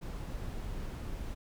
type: noise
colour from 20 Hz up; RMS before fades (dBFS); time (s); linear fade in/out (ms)
brown; -39; 0.01-1.35; 20
effects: none